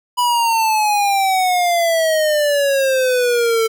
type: exponential sweep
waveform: square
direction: down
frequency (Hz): 987.8 to 444.2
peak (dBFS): -14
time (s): 0.17-3.68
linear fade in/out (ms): 20
effects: none